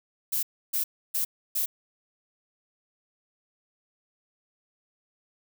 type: noise bursts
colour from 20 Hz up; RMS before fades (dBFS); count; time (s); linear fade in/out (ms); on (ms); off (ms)
violet; -27; 4; 0.32-1.66; 10; 110; 300
effects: none